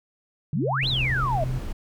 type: exponential two-way sweep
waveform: sine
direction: up then down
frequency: 129.9 to 4201 to 602 Hz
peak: -23 dBFS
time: 0.53-1.44 s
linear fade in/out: 2 ms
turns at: 0.88 s
type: tone with pitch glide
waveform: sine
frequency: 134 to 128.32 Hz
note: C3 to C3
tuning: +42 to -33 cents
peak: -26 dBFS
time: 0.55-1.59 s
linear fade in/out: 10 ms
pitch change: -75 cents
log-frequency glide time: 0.81-0.93 s
type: noise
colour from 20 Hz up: brown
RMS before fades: -31 dBFS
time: 0.82-1.73 s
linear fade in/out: 10 ms
effects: none